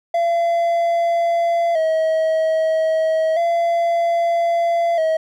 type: tone with vibrato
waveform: triangle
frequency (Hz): 659.3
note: E5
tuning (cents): 0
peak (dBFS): -13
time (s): 0.14-5.17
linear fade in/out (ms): 5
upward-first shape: square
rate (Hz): 0.31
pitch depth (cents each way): 55
effects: none